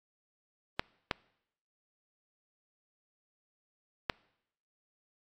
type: clicks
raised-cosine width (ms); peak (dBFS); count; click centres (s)
0.3; -12; 3; 0.795 / 1.112 / 4.098
effects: noise-tail reverb RT60 0.8 s tail -25 dB re dry + AAC 48 kbps